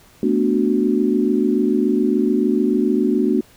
sine chord, B minor seventh, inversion third, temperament equal, 220 / 246.9 / 293.7 / 370 Hz, A3 / B3 / D4 / F#4, 0 / 0 / 0 / 0 cents, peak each -20 dBFS, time 0.23-3.41 s, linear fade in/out 2 ms, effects pink hiss -50 dBFS RMS until 3.56 s

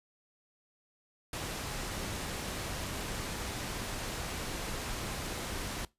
pink low-pass noise, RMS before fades -38 dBFS, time 1.33-5.85 s, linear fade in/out 2 ms, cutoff 11000 Hz, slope 12 dB/octave, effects noise-tail reverb RT60 0.2 s tail -21 dB re dry + resampled to 32000 Hz

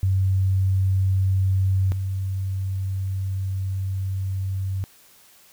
sine tone pair in turn, 95.3 / 95.78 Hz, G2 / G2, -48 / -40 cents, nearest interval unison, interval 8 cents, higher second, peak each -17 / -23 dBFS, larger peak first, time 0.03-1.92 / 1.92-4.84 s, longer second, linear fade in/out 0 ms, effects white hiss -53 dBFS RMS until 5.52 s

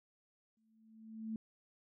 sine tone with exponential growth, 221.1 Hz, A3, 9 cents sharp, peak -36 dBFS, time 0.57-1.36 s, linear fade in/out 2 ms, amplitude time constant 170 ms, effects none

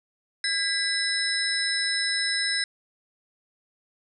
sine tone cluster, 1622 / 1993 / 3953 / 5210 / 8730 Hz, G#6 / B6 / B7 / E8 / C#9, -41 / +15 / +1 / -21 / -28 cents, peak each -29 / -30 / -30 / -28 / -35 dBFS, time 0.44-2.64 s, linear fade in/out 2 ms, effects none

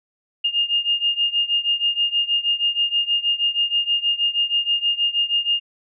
sine beating tone pair, 2826 / 2832.3 Hz, F7 / F7, +20 / +24 cents, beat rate 6.3 Hz, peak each -20 / -22 dBFS, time 0.44-5.6 s, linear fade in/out 10 ms, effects none

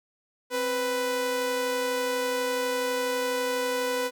sawtooth tone pair together, 263.9 / 495.7 Hz, C4 / B4, +15 / +6 cents, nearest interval major seventh, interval 1091 cents, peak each -32 / -22 dBFS, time 0.5-4.11 s, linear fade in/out 50 ms, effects none

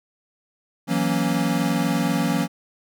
square chord, F# dominant seventh, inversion third, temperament equal, 164.81 / 185 / 233.1 / 277.2 Hz, E3 / F#3 / A#3 / C#4, 0 / 0 / 0 / 0 cents, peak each -26 dBFS, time 0.87-2.48 s, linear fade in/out 50 ms, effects none

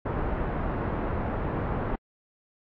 pink low-pass noise, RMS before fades -29 dBFS, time 0.05-1.96 s, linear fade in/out 10 ms, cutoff 1300 Hz, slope 12 dB/octave, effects low-pass 2000 Hz 12 dB/octave + AAC 48 kbps

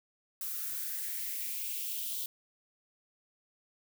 violet noise with high-pass filter sweep, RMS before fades -37 dBFS, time 0.41-2.26 s, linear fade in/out 2 ms, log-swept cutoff 1200 to 3500 Hz, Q 3.9, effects none

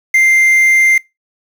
triangle tone with quantisation, 2093 Hz, C7, in tune, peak -5 dBFS, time 0.14-0.98 s, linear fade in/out 5 ms, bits 5, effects noise-tail reverb RT60 0.2 s tail -21 dB re dry

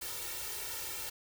white noise with comb filter, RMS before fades -40 dBFS, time 0.01-1.1 s, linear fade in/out 10 ms, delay 2.2 ms, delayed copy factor +1, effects none

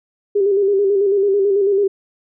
sine tone with vibrato, 398.1 Hz, G4, 27 cents sharp, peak -12 dBFS, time 0.35-1.88 s, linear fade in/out 10 ms, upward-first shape square, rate 9.1 Hz, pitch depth 46 cents each way, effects none

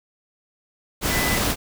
sine tone in noise, 2000 Hz, B6, 21 cents sharp, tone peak -26 dBFS, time 1.08-1.4 s, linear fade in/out 50 ms, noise pink, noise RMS -22 dBFS, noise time 1.01-1.56 s, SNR -7 dB, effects none

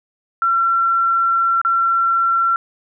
sine tone with dropouts, 1358 Hz, F6, 49 cents flat, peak -13 dBFS, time 0.42-2.56 s, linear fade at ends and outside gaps 1 ms, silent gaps 1.615-1.649 s, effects none

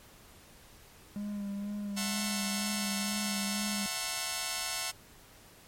triangle tone with vibrato, 203.2 Hz, G#3, 38 cents flat, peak -32 dBFS, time 1.16-3.86 s, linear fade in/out 0 ms, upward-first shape sine, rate 2.1 Hz, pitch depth 30 cents each way
5% pulse chord, F# half-diminished seventh, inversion third, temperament just, 666 / 740 / 888 / 1065.6 Hz, E5 / F#5 / A5 / C6, +18 / 0 / +16 / +31 cents, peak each -29 / -27 / -30 / -27 dBFS, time 1.96-4.92 s, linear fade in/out 20 ms
effects pink hiss -56 dBFS RMS until 5.67 s + MP3 64 kbps

